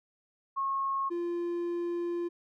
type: tone pair in turn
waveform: sine / triangle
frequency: 1088 / 345.9 Hz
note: C#6 / F4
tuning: -33 / -17 cents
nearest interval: octave + minor sixth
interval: 1984 cents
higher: first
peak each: -28 dBFS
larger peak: neither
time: 0.56-1.1 / 1.1-2.29 s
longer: second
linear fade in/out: 20 ms
effects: none